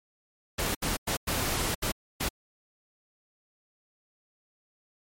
pink noise bursts at uneven times, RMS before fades -29 dBFS, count 6, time 0.58-0.75 / 0.82-0.97 / 1.07-1.17 / 1.27-1.75 / 1.82-1.92 / 2.2-2.29 s, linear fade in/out 10 ms, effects MP3 64 kbps

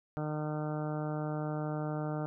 harmonic tone, 152.1 Hz, D#3, 39 cents flat, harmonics 1 / 2 / 3 / 4 / 5 / 6 / 7 / 8 / 9 / 10, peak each -35 / -39 / -43 / -41 / -44 / -49 / -56 / -49 / -49 / -56 dBFS, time 0.17-2.26 s, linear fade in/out 0 ms, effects none

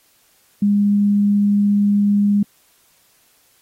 sine tone, 203.8 Hz, G#3, 32 cents flat, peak -12 dBFS, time 0.62-2.43 s, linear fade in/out 5 ms, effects white hiss -57 dBFS RMS until 3.61 s + AAC 48 kbps

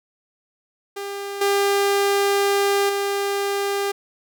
sawtooth tone with level steps, 400 Hz, G4, 35 cents sharp, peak -24 / -13 / -17 dBFS, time 0.96-3.92 s, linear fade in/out 10 ms, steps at 1.41 / 2.89 s, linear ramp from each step 5 ms, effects none

